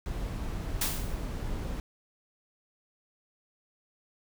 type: noise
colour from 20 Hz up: brown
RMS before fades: -34 dBFS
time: 0.06-1.8 s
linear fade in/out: 0 ms
type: noise with exponential decay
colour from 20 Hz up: white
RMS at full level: -27 dBFS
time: 0.81-1.27 s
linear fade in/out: 5 ms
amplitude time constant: 99 ms
effects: none